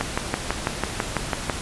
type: click train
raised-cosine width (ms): 0.5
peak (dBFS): -6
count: 10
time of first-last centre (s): 0.01-1.498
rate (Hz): 6.05
effects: pink hiss -31 dBFS RMS until 1.61 s + resampled to 24000 Hz